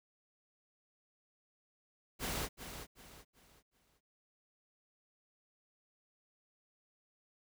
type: noise with echo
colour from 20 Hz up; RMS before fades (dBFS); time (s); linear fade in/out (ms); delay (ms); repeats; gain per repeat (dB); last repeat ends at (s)
pink; -38; 2.19-2.49; 50; 380; 4; -9; 4.01
effects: none